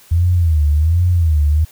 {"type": "tone with vibrato", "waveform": "sine", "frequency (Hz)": 81.1, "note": "E2", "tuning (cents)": -28, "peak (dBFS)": -10, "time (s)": [0.11, 1.65], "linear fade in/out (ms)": 10, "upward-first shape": "sine", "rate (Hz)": 1.3, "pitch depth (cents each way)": 170, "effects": ["white hiss -46 dBFS RMS until 1.71 s"]}